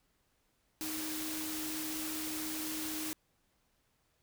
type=tone in noise; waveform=sine; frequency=312.2 Hz; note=D#4; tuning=6 cents sharp; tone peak=-40 dBFS; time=0.81-3.13 s; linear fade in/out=0 ms; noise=white; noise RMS=-40 dBFS; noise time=0.81-3.13 s; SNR=-3 dB; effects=pink hiss -75 dBFS RMS until 4.22 s